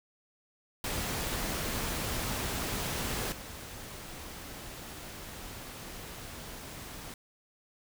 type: noise with level steps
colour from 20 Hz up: pink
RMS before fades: -34 / -44 dBFS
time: 0.84-7.14 s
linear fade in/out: 2 ms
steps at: 3.32 s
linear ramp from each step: 2 ms
effects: none